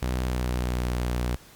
sawtooth tone with pitch glide, 62.6 to 60.92 Hz, B1 to B1, +24 to -23 cents, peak -21 dBFS, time 0.02-1.36 s, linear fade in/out 5 ms, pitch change -47 cents, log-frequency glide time 0.23-0.8 s, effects pink hiss -51 dBFS RMS until 1.55 s + Opus 48 kbps

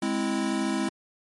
square chord, Ab augmented, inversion none, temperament equal, 207.7 / 261.6 / 329.6 Hz, Ab3 / C4 / E4, 0 / 0 / 0 cents, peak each -30 dBFS, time 0.02-0.89 s, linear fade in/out 5 ms, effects MP3 48 kbps

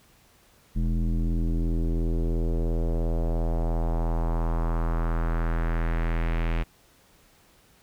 square tone with low-pass filter sweep, 41.46 Hz, E1, 11 cents sharp, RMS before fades -25 dBFS, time 0.75-6.64 s, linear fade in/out 20 ms, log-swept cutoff 210 to 2500 Hz, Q 2.1, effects pink hiss -59 dBFS RMS until 7.82 s

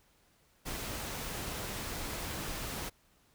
pink noise, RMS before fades -39 dBFS, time 0.65-2.9 s, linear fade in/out 20 ms, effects pink hiss -68 dBFS RMS until 3.34 s

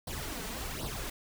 pink noise with flanger, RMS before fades -38 dBFS, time 0.07-1.1 s, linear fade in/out 5 ms, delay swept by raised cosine 0.21 to 4.61 ms, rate 1.3 Hz, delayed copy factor +0.75, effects none

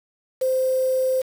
sine tone with quantisation, 519 Hz, C5, 14 cents flat, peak -18 dBFS, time 0.41-1.22 s, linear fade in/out 10 ms, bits 6, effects none

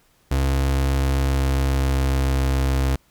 35% pulse tone with pitch glide, 67.7 to 66.69 Hz, C#2 to C2, -40 to +34 cents, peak -16 dBFS, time 0.31-2.96 s, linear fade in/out 5 ms, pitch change -26 cents, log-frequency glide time 1.11-2.58 s, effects pink hiss -60 dBFS RMS until 3.1 s

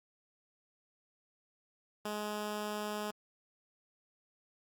10% pulse tone, 210 Hz, G#3, 19 cents sharp, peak -28 dBFS, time 2.05-3.11 s, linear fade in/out 5 ms, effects Opus 48 kbps

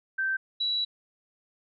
sine tone pair in turn, 1556 / 3921 Hz, G6 / B7, -13 / -13 cents, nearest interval octave + major third, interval 1600 cents, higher second, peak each -25 dBFS, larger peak neither, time 0.18-0.37 / 0.6-0.85 s, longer second, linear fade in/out 10 ms, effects none

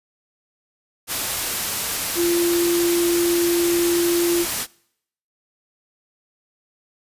sine tone in noise, 344.3 Hz, F4, 25 cents flat, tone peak -17 dBFS, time 2.15-4.46 s, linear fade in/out 50 ms, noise white, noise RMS -24 dBFS, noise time 1.07-4.67 s, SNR +4 dB, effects noise-tail reverb RT60 0.7 s tail -24 dB re dry + resampled to 32000 Hz

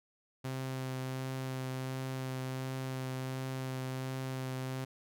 sawtooth tone with vibrato, 130.81 Hz, C3, in tune, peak -32 dBFS, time 0.44-4.85 s, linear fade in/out 10 ms, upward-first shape triangle, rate 1.4 Hz, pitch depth 13 cents each way, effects none

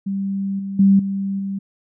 sine tone with level steps, 196 Hz, G3, in tune, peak -20 / -24 / -9 / -20 / -22 dBFS, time 0.06-1.59 s, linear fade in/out 10 ms, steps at 0.59 / 0.79 / 0.99 / 1.39 s, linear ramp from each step 5 ms, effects none

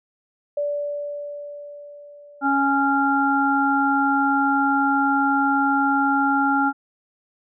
sine tone with exponential decay, 581 Hz, D5, 19 cents flat, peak -20 dBFS, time 0.57-3.66 s, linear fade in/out 5 ms, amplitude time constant 670 ms
harmonic tone, 277.2 Hz, C#4, in tune, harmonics 1 / 3 / 5, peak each -21 / -21 / -21 dBFS, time 2.41-6.73 s, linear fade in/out 50 ms
effects none

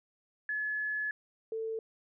sine tone pair in turn, 1709 / 445.8 Hz, G#6 / A4, +49 / +23 cents, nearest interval octave + major seventh, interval 2326 cents, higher first, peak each -31 / -33 dBFS, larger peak first, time 0.49-1.11 / 1.52-1.79 s, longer first, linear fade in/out 2 ms, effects none

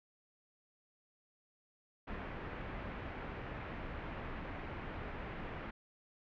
pink low-pass noise, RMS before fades -44 dBFS, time 2.07-5.71 s, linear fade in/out 10 ms, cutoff 2400 Hz, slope 24 dB/octave, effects none

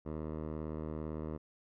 10% pulse tone with low-pass filter, 77.78 Hz, D#2, in tune, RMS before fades -40 dBFS, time 0.05-1.38 s, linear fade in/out 20 ms, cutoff 840 Hz, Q 0.93, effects none

